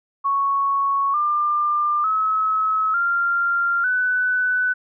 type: tone with pitch steps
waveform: sine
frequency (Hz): 1108.7 / 1195.2 / 1288.4 / 1388.8 / 1497.1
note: C#6 / D6 / E6 / F6 / F#6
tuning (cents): 0 / +30 / -40 / -10 / +20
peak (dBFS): -17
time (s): 0.24-4.74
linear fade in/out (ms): 20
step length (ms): 900
effects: none